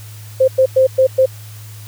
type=tone bursts at uneven times; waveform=sine; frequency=523.3 Hz; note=C5; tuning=in tune; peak=-7 dBFS; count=5; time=0.4-0.48 / 0.58-0.66 / 0.76-0.87 / 0.98-1.07 / 1.18-1.26 s; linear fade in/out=10 ms; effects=added 106 Hz sine -32 dBFS peak until 1.87 s + white hiss -41 dBFS RMS until 1.87 s